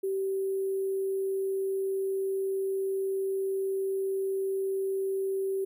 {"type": "tone with sample-and-hold", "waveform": "sine", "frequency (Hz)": 386.8, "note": "G4", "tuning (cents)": -23, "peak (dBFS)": -27, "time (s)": [0.03, 5.65], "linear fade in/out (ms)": 10, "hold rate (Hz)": 11025, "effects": []}